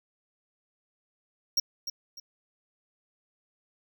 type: tone with echo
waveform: square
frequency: 5588 Hz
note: F8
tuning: in tune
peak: -22 dBFS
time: 1.57-1.6 s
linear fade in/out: 5 ms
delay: 300 ms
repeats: 2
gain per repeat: -10 dB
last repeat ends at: 2.2 s
effects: none